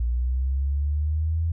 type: linear sweep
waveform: sine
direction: up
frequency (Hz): 57.9 to 83.6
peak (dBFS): -21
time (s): 0-1.52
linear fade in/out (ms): 5
effects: none